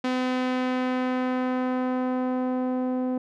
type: tone with low-pass filter sweep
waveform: sawtooth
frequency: 254.4 Hz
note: C4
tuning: 48 cents flat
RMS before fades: -26 dBFS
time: 0.04-3.18 s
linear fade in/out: 5 ms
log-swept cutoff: 4100 to 580 Hz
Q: 0.8
effects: none